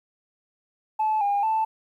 sine tone with pitch steps, 866 / 809 / 881 Hz, A5 / G#5 / A5, -28 / -46 / +2 cents, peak -19 dBFS, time 0.99-1.65 s, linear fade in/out 10 ms, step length 220 ms, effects tanh soft clip ceiling -17 dBFS + 10-bit

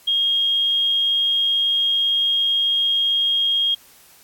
sine tone, 3251 Hz, G#7, 38 cents flat, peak -16 dBFS, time 0.07-3.75 s, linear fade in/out 10 ms, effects white hiss -50 dBFS RMS until 4.23 s + AAC 64 kbps

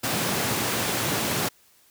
pink high-pass noise, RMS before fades -26 dBFS, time 0.03-1.49 s, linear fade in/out 10 ms, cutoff 110 Hz, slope 24 dB/octave, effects white hiss -59 dBFS RMS until 1.9 s

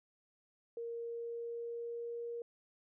sine tone with pitch glide, 466.2 to 470.5 Hz, A#4 to A#4, 0 to +16 cents, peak -39 dBFS, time 0.77-2.42 s, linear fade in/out 2 ms, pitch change +16 cents, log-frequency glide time 0.88-2.25 s, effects none

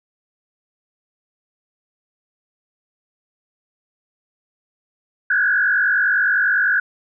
sine tone with frequency modulation, 1568 Hz, G6, in tune, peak -14 dBFS, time 5.3-6.8 s, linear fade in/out 5 ms, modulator 49.9 Hz, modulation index 2.2, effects none

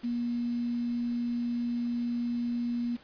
sine tone with quantisation, 238.8 Hz, A#3, 42 cents sharp, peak -28 dBFS, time 0.03-2.97 s, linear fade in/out 20 ms, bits 8, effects pink hiss -56 dBFS RMS until 3.03 s + resampled to 11025 Hz

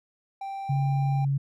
triangle tone with pitch glide, 784 to 791.7 Hz, G5 to G5, 0 to +17 cents, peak -30 dBFS, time 0.41-1.25 s, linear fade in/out 5 ms, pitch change +17 cents, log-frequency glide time 0.66-0.77 s
sine tone, 138.59 Hz, C#3, in tune, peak -22 dBFS, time 0.69-1.38 s, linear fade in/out 10 ms
effects none

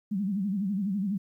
sine tone with vibrato, 197.3 Hz, G3, 11 cents sharp, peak -26 dBFS, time 0.11-1.18 s, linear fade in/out 10 ms, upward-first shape sine, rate 12 Hz, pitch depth 130 cents each way, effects 11-bit

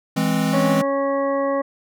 square chord, E augmented, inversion none, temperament equal, 164.81 / 207.7 / 261.6 Hz, E3 / G#3 / B#3, 0 / 0 / 0 cents, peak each -23 dBFS, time 0.16-0.82 s, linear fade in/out 10 ms
harmonic tone, 276.5 Hz, C#4, 4 cents flat, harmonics 1 / 2 / 3 / 4 / 6 / 7, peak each -25 / -20 / -33 / -26 / -41 / -35 dBFS, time 0.53-1.62 s, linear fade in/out 10 ms
effects none

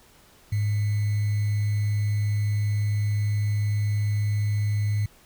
sine tone with sample-and-hold, 104.3 Hz, G#2, 8 cents sharp, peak -21 dBFS, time 0.52-5.06 s, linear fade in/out 5 ms, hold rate 2100 Hz, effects pink hiss -55 dBFS RMS until 5.25 s

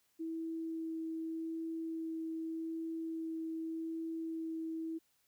sine tone with vibrato, 324.9 Hz, E4, 25 cents flat, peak -37 dBFS, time 0.19-4.99 s, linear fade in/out 20 ms, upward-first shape sine, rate 0.84 Hz, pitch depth 8 cents each way, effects white hiss -75 dBFS RMS until 5.27 s

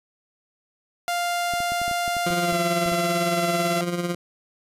sawtooth tone with pitch glide, 698.5 to 679 Hz, F5 to F5, 0 to -49 cents, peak -19 dBFS, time 1.08-3.81 s, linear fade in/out 0 ms, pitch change -49 cents, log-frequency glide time 2.41-2.58 s
clicks, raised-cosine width 3 ms, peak -24 dBFS, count 12, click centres 1.537 / 1.604 / 1.72 / 1.816 / 1.88 / 1.913 / 2.079 / 2.167 / 2.305 / 2.525 / 2.861 / 2.92 s
20% pulse tone with tremolo, 174.61 Hz, F3, in tune, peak -17 dBFS, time 2.26-4.15 s, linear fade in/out 5 ms, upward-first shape sine, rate 18 Hz, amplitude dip 55%
effects resampled to 32000 Hz

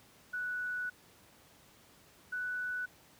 sine tone pair in turn, 1478 / 1485.4 Hz, F#6 / F#6, -2 / +6 cents, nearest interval unison, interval 8 cents, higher second, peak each -34 / -34 dBFS, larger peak neither, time 0.33-0.9 / 2.32-2.86 s, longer first, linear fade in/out 10 ms, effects pink hiss -61 dBFS RMS until 3.19 s + high-pass 80 Hz 12 dB/octave

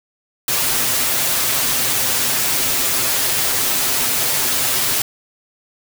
white noise with comb filter, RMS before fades -18 dBFS, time 0.48-5.02 s, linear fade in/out 2 ms, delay 7.7 ms, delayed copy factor +0.7, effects none

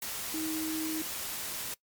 sine tone in noise, 316.3 Hz, D#4, 29 cents sharp, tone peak -32 dBFS, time 0.34-1.02 s, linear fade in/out 2 ms, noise white, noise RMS -37 dBFS, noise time 0.02-1.74 s, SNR +2 dB, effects noise-tail reverb RT60 0.1 s tail -21 dB re dry + MP3 96 kbps

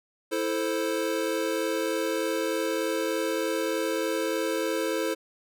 square chord, A minor, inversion second, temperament equal, 329.6 / 440 / 523.3 Hz, E4 / A4 / C5, 0 / 0 / 0 cents, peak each -31 / -31 / -31 dBFS, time 0.31-5.15 s, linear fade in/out 20 ms, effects none

